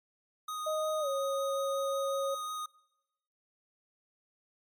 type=tone with vibrato; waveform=square; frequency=1244.5 Hz; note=D#6; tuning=in tune; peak=-36 dBFS; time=0.48-2.66 s; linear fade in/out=5 ms; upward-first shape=sine; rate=5.5 Hz; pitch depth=9 cents each way
type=tone with pitch glide; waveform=sine; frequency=622.3 to 548 Hz; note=D#5 to C#5; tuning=0 to -20 cents; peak=-30 dBFS; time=0.66-2.35 s; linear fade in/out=10 ms; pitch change=-220 cents; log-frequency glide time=1-1.08 s
effects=noise-tail reverb RT60 1.0 s tail -24 dB re dry + MP3 96 kbps